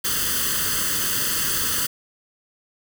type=noise with comb filter; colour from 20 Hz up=white; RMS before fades=-23 dBFS; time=0.04-1.87 s; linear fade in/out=10 ms; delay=0.64 ms; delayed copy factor=+0.85; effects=none